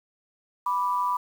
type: tone pair together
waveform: sine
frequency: 987.8 / 1174.7 Hz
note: B5 / D6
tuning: 0 / 0 cents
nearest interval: minor third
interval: 300 cents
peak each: -24 / -28 dBFS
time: 0.66-1.17 s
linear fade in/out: 5 ms
effects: 8-bit